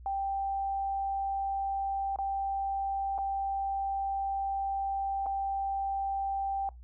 sine tone with dropouts, 785 Hz, G5, 2 cents sharp, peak -29 dBFS, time 0.06-6.69 s, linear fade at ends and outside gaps 1 ms, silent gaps 2.16-2.187 / 3.18-3.186 / 5.261-5.265 s, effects noise-tail reverb RT60 0.2 s tail -23 dB re dry + added 60 Hz sine -46 dBFS peak until 6.83 s

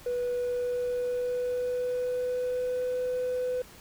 triangle tone with pitch glide, 490 to 501.2 Hz, B4 to B4, -14 to +25 cents, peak -24 dBFS, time 0.06-3.62 s, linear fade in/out 5 ms, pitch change +39 cents, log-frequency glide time 0.33-2.98 s, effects tanh soft clip ceiling -23 dBFS + pink hiss -51 dBFS RMS until 3.8 s

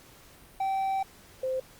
triangle / sine tone pair in turn, 774 / 519.9 Hz, G5 / C5, -22 / -11 cents, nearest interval perfect fifth, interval 689 cents, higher first, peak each -24 / -27 dBFS, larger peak first, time 0.6-1.03 / 1.43-1.6 s, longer first, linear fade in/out 5 ms, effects pink hiss -54 dBFS RMS until 1.79 s + Opus 48 kbps

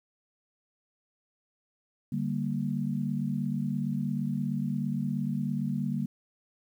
sine chord, G minor, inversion second, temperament equal, 146.83 / 196 / 233.1 Hz, D3 / G3 / Bb3, 0 / 0 / 0 cents, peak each -32 dBFS, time 2.12-6.06 s, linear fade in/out 5 ms, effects 10-bit

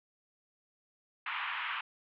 pink band-pass noise, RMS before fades -37 dBFS, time 1.26-1.81 s, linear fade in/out 5 ms, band 940 to 3100 Hz, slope 48 dB/octave, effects none

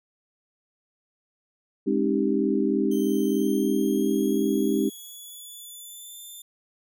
sine chord, Ab major seventh, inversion none, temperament equal with one note detuned, 207.7 / 268.1 / 311.1 / 392 Hz, Ab3 / C4 / Eb4 / G4, 0 / +42 / 0 / 0 cents, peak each -26 dBFS, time 1.86-4.9 s, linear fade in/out 20 ms
5% pulse tone with pitch glide, 3127 to 3551 Hz, G7 to A7, -5 to +15 cents, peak -33 dBFS, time 2.91-6.42 s, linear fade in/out 5 ms, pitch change +220 cents, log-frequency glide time 3.28-6.18 s
effects none

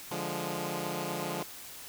10% pulse chord, D diminished, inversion none, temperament equal, 146.83 / 174.61 / 207.7 Hz, D3 / F3 / Ab3, 0 / 0 / 0 cents, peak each -30 / -28 / -31 dBFS, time 0.11-1.43 s, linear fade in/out 5 ms, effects white hiss -46 dBFS RMS until 1.88 s

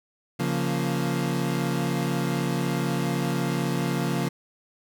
30% pulse chord, Bb minor, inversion first, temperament equal, 138.59 / 174.61 / 233.1 Hz, Db3 / F3 / Bb3, 0 / 0 / 0 cents, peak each -25 / -25 / -28 dBFS, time 0.39-4.29 s, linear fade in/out 10 ms, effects none

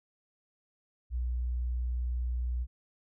sine tone, 61 Hz, B1, 21 cents flat, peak -29 dBFS, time 1.1-2.67 s, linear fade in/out 50 ms, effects none

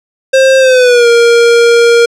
square tone with pitch glide, 530 to 469.5 Hz, C5 to A#4, +22 to +12 cents, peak -4 dBFS, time 0.33-2.06 s, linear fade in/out 10 ms, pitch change -210 cents, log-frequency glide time 0.59-1.08 s, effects low-pass 7000 Hz 12 dB/octave

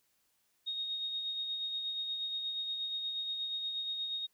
sine tone with tremolo, 3729 Hz, A#7, in tune, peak -33 dBFS, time 0.66-4.27 s, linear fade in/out 20 ms, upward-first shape sine, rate 8.4 Hz, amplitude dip 35%, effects white hiss -75 dBFS RMS until 4.33 s

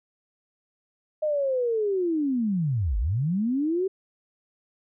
sine linear two-way sweep, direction down then up, 622.3 to 46 to 391 Hz, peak -22 dBFS, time 1.22-3.88 s, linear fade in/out 10 ms, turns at 2.98 s, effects none

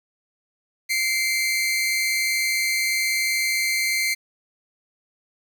sawtooth tone pair together, 2093 / 2294 Hz, C7 / D7, 0 / -41 cents, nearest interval major second, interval 159 cents, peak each -18 / -24 dBFS, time 0.89-4.15 s, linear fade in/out 20 ms, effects 9-bit

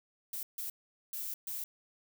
violet noise bursts at uneven times, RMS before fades -39 dBFS, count 4, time 0.33-0.43 / 0.58-0.7 / 1.13-1.34 / 1.47-1.64 s, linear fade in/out 2 ms, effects none

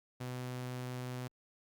sawtooth tone, 125.7 Hz, B2, 31 cents sharp, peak -35 dBFS, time 0.2-1.28 s, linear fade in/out 10 ms, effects Opus 48 kbps

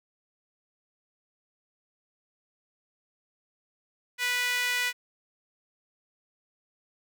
sawtooth tone with high-pass filter, 492.2 Hz, B4, 6 cents flat, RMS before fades -28 dBFS, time 4.18-4.93 s, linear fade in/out 50 ms, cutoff 2000 Hz, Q 2.5, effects none

